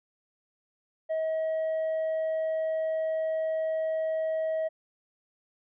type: tone with tanh clipping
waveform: sine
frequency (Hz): 638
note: D#5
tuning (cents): +43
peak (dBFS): -27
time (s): 1.09-4.69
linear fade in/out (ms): 20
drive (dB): 2
effects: none